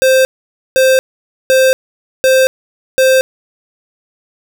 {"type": "tone bursts", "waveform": "square", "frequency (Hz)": 523.3, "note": "C5", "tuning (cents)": 0, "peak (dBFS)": -7, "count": 5, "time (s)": [0.02, 3.21], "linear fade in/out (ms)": 0, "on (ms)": 230, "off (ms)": 510, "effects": []}